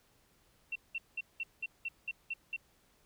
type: tone bursts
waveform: sine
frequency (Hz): 2713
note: E7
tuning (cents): +49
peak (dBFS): -34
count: 9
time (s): 0.72-2.564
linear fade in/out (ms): 5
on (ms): 36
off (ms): 190
effects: pink hiss -69 dBFS RMS until 3.05 s